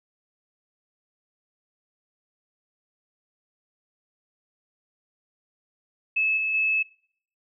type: tone with level steps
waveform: sine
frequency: 2600 Hz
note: E7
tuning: 24 cents flat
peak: -20 / -23 / -20 dBFS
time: 6.16-6.83 s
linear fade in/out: 10 ms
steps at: 6.37 / 6.54 s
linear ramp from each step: 5 ms
effects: noise-tail reverb RT60 0.6 s tail -23 dB re dry